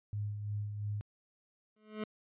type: tone with tremolo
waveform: sine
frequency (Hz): 103.83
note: G#2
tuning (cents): 0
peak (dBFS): -33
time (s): 0.13-1.01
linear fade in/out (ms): 0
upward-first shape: sine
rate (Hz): 2.9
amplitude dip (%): 45
type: tone with exponential growth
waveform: 25% pulse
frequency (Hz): 214.2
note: A3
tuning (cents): -46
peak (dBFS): -30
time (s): 1.76-2.04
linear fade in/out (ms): 5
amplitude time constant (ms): 60
effects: resampled to 8000 Hz